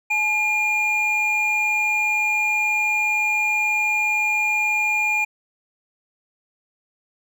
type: tone pair together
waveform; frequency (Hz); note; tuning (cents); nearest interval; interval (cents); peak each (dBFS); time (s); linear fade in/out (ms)
triangle; 853 / 2413; G#5 / D7; +46 / +46; octave + tritone; 1800; -25 / -17; 0.1-5.25; 10
effects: none